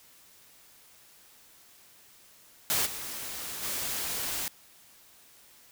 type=noise with level steps; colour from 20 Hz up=white; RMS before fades=-27 / -38 / -33 dBFS; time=2.7-4.48 s; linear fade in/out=0 ms; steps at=2.85 / 3.62 s; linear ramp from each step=20 ms; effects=white hiss -57 dBFS RMS until 5.71 s